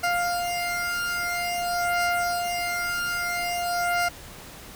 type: beating tone pair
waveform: 20% pulse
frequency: 701 / 701.5 Hz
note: F5 / F5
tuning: +6 / +8 cents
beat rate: 0.5 Hz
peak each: -23 / -22 dBFS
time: 0.03-4.09 s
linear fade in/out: 10 ms
effects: pink hiss -43 dBFS RMS until 4.75 s